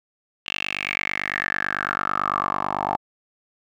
10% pulse tone with band-pass filter sweep, 49 Hz, G1, in tune, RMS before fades -26 dBFS, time 0.46-2.97 s, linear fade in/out 10 ms, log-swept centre 2900 to 870 Hz, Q 6.5, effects none

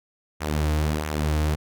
sawtooth tone with flanger, 76.2 Hz, D#2, 36 cents flat, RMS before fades -24 dBFS, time 0.4-1.56 s, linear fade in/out 20 ms, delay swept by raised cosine 0.21 to 5.21 ms, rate 1.5 Hz, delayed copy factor -0.55, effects none

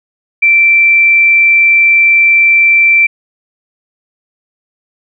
sine tone, 2343 Hz, D7, 5 cents flat, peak -4 dBFS, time 0.42-3.07 s, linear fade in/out 10 ms, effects none

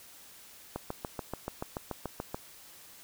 click train, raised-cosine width 1 ms, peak -20 dBFS, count 12, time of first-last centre 0.76-2.345 s, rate 6.94 Hz, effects white hiss -53 dBFS RMS until 3.03 s

